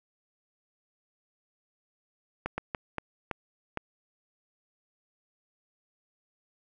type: slowing click train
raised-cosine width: 0.5 ms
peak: -16 dBFS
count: 6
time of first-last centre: 2.46-3.773 s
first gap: 120 ms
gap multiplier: 1.4
effects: none